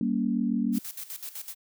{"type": "chord", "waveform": "sine", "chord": "G diminished", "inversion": "none", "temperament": "just", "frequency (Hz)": [196, 235.2, 282.2], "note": ["G3", "Bb3", "Db4"], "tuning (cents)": [0, 16, 31], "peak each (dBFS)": [-29, -26, -31], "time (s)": [0.01, 0.79], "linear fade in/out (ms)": 2}
{"type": "noise with tremolo", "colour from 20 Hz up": "blue", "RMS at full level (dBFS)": -37, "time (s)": [0.72, 1.55], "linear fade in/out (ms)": 50, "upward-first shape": "square", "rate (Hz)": 7.9, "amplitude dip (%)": 75}
{"effects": []}